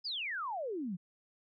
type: exponential sweep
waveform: sine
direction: down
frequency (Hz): 5160 to 164.9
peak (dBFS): -35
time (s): 0.04-0.97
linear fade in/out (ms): 20
effects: none